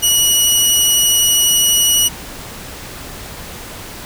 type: tone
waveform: 15% pulse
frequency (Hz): 2922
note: F#7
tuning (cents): -22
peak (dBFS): -3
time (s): 0.02-2.09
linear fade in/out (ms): 20
effects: pink hiss -31 dBFS RMS until 4.05 s